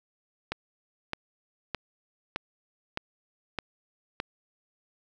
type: click train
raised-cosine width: 0.3 ms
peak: -14 dBFS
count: 7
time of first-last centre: 0.52-4.201 s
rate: 1.63 Hz
effects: none